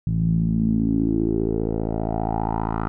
10% pulse tone with low-pass filter sweep, 55 Hz, A1, in tune, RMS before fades -22 dBFS, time 0.07-2.88 s, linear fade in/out 0 ms, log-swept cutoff 140 to 1200 Hz, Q 4.8, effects none

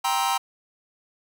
45% pulse chord, C dominant seventh, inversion second, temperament just, 784.9 / 941.9 / 1046.5 / 1308.1 Hz, G5 / Bb5 / C6 / E6, +2 / +18 / 0 / -14 cents, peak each -26 / -26 / -29 / -30 dBFS, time 0.04-0.38 s, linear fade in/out 10 ms, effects none

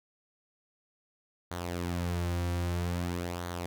sawtooth tone with flanger, 87.4 Hz, F2, 2 cents sharp, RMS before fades -33 dBFS, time 1.51-3.66 s, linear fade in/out 0 ms, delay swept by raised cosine 0.38 to 4.78 ms, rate 0.51 Hz, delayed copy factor -0.55, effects none

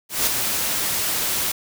white noise with ADSR envelope, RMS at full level -18 dBFS, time 0.09-1.52 s, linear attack 180 ms, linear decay 4 ms, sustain -5 dB, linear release 5 ms, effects none

